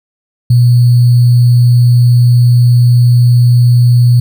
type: tone with sample-and-hold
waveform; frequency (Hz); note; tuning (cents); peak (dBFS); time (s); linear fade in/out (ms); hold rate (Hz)
sine; 121.6; B2; -26; -3; 0.5-4.2; 5; 4410
effects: none